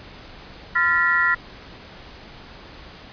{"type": "tone cluster", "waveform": "sine", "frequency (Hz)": [1020, 1386, 1765, 1930], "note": ["C6", "F6", "A6", "B6"], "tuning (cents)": [-44, -14, 5, -40], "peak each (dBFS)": [-27, -20, -23, -20], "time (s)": [0.75, 1.35], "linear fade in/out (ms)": 10, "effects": ["pink hiss -42 dBFS RMS until 3.12 s", "resampled to 11025 Hz"]}